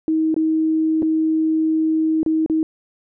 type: tone with dropouts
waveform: sine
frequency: 317.1 Hz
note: D#4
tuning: 33 cents sharp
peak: -15 dBFS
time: 0.08-2.63 s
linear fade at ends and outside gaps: 1 ms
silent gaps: 0.343-0.364 / 1.022-1.028 / 2.231-2.262 / 2.462-2.498 s
effects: none